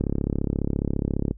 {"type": "click train", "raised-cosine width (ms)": 3, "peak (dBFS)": -11, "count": 46, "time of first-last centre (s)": [0.01, 1.311], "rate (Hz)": 34.6, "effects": ["noise-tail reverb RT60 0.1 s tail -26 dB re dry", "added 50 Hz sine -41 dBFS peak until 1.37 s"]}